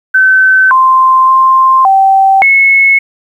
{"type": "tone with pitch steps", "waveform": "sine", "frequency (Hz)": [1530, 1044, 1051, 775, 2190], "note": ["G6", "C6", "C6", "G5", "C#7"], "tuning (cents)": [-42, -4, 7, -20, -22], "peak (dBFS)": -3, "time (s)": [0.14, 2.99], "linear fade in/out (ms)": 10, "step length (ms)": 570, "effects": ["7-bit"]}